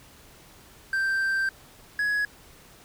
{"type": "tone pair in turn", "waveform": "triangle", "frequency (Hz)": [1568, 1675.1], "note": ["G6", "G#6"], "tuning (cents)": [0, 14], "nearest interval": "minor second", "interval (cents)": 114, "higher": "second", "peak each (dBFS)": -21, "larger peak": "neither", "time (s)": [[0.93, 1.49], [1.99, 2.25]], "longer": "first", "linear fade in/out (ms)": 2, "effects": ["pink hiss -52 dBFS RMS until 2.84 s"]}